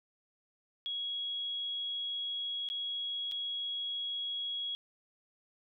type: tone with dropouts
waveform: sine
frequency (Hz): 3322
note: G#7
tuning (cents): 0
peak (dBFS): -34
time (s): 0.86-4.75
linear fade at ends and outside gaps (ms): 0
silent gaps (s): 2.688-2.7 / 3.314-3.32
effects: none